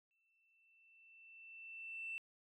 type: tone with exponential growth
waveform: sine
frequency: 2673 Hz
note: E7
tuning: 23 cents sharp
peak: -40 dBFS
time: 0.11-2.18 s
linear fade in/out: 0 ms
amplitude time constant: 450 ms
effects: tanh soft clip ceiling -36 dBFS